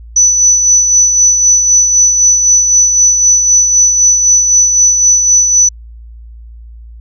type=tone with tremolo; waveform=sine; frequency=5970 Hz; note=F#8; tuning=15 cents sharp; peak=-3 dBFS; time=0.16-5.69 s; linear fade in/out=5 ms; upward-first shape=sine; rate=3.9 Hz; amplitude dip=45%; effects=added 57 Hz sine -29 dBFS peak until 7 s